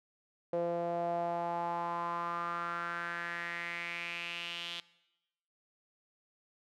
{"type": "tone with band-pass filter sweep", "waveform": "sawtooth", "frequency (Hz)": 171.4, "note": "F3", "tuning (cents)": -32, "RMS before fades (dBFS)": -37, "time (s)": [0.53, 4.8], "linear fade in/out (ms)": 2, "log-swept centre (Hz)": [530, 3300], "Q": 4.7, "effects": ["noise-tail reverb RT60 0.9 s tail -19 dB re dry"]}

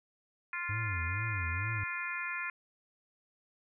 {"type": "harmonic tone", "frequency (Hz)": 349.2, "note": "F4", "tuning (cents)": 0, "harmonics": [3, 4, 5, 6, 7], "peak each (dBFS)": [-43, -41, -40, -41, -40], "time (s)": [0.53, 2.5], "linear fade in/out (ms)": 2}
{"type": "tone with vibrato", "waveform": "triangle", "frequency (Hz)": 96.6, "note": "G2", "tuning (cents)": -25, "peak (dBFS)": -32, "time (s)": [0.69, 1.84], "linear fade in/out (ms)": 5, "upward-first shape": "sine", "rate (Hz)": 2.2, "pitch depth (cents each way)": 260}
{"effects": []}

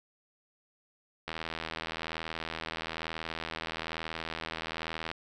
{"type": "click train", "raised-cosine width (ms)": 0.3, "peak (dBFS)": -19, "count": 312, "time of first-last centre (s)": [1.28, 5.115], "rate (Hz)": 81.1, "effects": []}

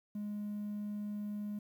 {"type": "tone", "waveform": "triangle", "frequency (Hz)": 207.7, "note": "G#3", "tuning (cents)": 0, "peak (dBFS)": -34, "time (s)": [0.15, 1.59], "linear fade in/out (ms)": 5, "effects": ["tanh soft clip ceiling -32 dBFS", "11-bit"]}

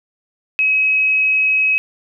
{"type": "tone", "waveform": "sine", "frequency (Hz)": 2552, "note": "D#7", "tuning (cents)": 43, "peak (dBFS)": -12, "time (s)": [0.59, 1.78], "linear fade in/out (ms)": 0, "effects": []}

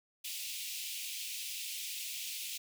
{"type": "high-pass noise", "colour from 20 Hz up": "pink", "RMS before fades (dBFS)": -41, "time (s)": [0.24, 2.58], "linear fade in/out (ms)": 10, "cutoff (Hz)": 2400, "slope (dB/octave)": 48, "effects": []}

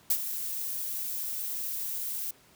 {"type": "noise with ADSR envelope", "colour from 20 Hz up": "violet", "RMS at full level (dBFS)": -23, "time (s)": [0.1, 2.31], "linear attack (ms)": 5, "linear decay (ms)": 66, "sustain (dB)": -11, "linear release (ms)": 5, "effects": ["pink hiss -59 dBFS RMS until 2.55 s", "high-pass 80 Hz 12 dB/octave"]}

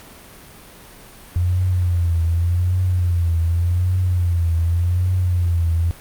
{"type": "tone with vibrato", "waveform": "sine", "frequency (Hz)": 87.31, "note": "F2", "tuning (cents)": 0, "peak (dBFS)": -15, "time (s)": [1.36, 5.91], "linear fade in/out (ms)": 0, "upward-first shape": "triangle", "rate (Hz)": 0.86, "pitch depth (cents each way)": 100, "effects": ["pink hiss -42 dBFS RMS until 6 s", "Opus 48 kbps"]}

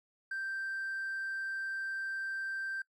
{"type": "tone", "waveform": "triangle", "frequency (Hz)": 1568, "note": "G6", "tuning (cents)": 0, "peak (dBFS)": -32, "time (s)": [0.31, 2.82], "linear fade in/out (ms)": 5, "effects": ["noise-tail reverb RT60 0.1 s tail -22 dB re dry", "tanh soft clip ceiling -30 dBFS"]}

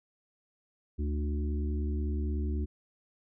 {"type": "harmonic tone with a mistuned harmonic", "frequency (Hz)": 73.42, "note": "D2", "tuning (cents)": 0, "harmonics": [1, 3, 4, 5], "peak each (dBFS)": [-29, -39, -41, -43], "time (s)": [0.98, 2.66], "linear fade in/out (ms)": 20, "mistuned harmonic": 4, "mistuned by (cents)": 17, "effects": []}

